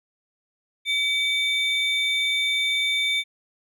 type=tone pair together; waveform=triangle; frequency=2279 / 3582 Hz; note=C#7 / A7; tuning=+47 / +30 cents; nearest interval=minor sixth; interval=783 cents; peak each=-22 dBFS; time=0.85-3.24 s; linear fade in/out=50 ms; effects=none